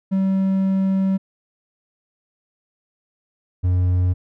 triangle tone pair in turn, 191.9 / 90.36 Hz, G3 / F#2, -37 / -40 cents, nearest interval octave + minor second, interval 1303 cents, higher first, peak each -14 / -13 dBFS, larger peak second, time 0.11-1.18 / 3.63-4.14 s, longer first, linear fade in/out 20 ms, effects none

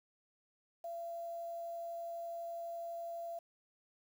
sine tone with quantisation, 678 Hz, E5, 49 cents sharp, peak -40 dBFS, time 0.84-3.39 s, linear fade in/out 5 ms, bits 10, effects none

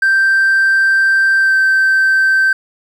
triangle tone with pitch glide, 1568 to 1553.6 Hz, G6 to G6, 0 to -16 cents, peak -6 dBFS, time 0.02-2.53 s, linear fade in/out 5 ms, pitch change -16 cents, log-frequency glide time 1.39-1.55 s, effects tanh soft clip ceiling -4 dBFS

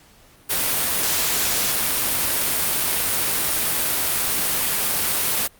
white noise, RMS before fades -21 dBFS, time 0.49-5.48 s, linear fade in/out 20 ms, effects pink hiss -52 dBFS RMS until 5.59 s + Opus 48 kbps

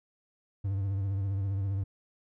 triangle tone with vibrato, 98 Hz, G2, in tune, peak -26 dBFS, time 0.64-1.84 s, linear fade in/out 10 ms, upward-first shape triangle, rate 15 Hz, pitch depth 64 cents each way, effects none

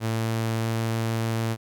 sawtooth tone with pitch glide, 112.7 to 113.35 Hz, A2 to A#2, +42 to -48 cents, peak -20 dBFS, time 0-1.57 s, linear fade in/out 50 ms, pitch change +10 cents, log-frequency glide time 0.5-0.66 s, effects none

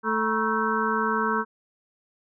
harmonic tone with a mistuned harmonic, 220 Hz, A3, in tune, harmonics 1 / 2 / 4 / 5 / 6 / 7, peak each -29 / -29 / -29 / -29 / -29 / -29 dBFS, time 0.03-1.45 s, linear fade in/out 50 ms, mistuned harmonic 4, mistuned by +140 cents, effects none

